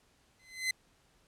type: tone with exponential growth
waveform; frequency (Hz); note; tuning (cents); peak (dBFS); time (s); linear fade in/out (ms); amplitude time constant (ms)
sawtooth; 2046; C7; -39; -23; 0.39-0.71; 5; 68
effects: pink hiss -68 dBFS RMS until 1.27 s + low-pass 10000 Hz 12 dB/octave